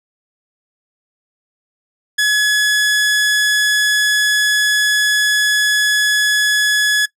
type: tone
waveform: sawtooth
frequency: 1695 Hz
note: G#6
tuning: 35 cents sharp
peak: -8 dBFS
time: 2.18-7.06 s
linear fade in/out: 10 ms
effects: noise-tail reverb RT60 0.1 s tail -22 dB re dry + low-pass 11000 Hz 12 dB/octave